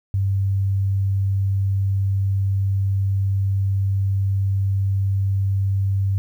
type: tone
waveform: sine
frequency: 97.7 Hz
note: G2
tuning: 5 cents flat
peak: -17 dBFS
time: 0.14-6.18 s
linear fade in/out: 0 ms
effects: 9-bit